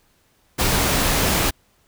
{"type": "noise", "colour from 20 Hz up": "pink", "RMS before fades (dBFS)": -19, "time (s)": [0.58, 1.51], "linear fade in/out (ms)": 20, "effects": ["pink hiss -61 dBFS RMS until 1.87 s"]}